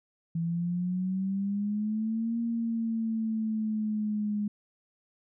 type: exponential two-way sweep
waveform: sine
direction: up then down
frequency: 164.81 to 233.1 to 206.9 Hz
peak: -27 dBFS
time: 0.35-4.48 s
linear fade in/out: 5 ms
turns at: 2.39 s
effects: none